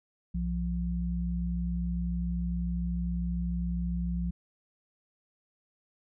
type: tone pair together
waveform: sine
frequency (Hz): 61.81 / 174.61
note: B1 / F3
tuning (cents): +2 / 0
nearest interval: octave + tritone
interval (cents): 1798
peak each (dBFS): -31 / -31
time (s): 0.34-4.31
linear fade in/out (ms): 10
effects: none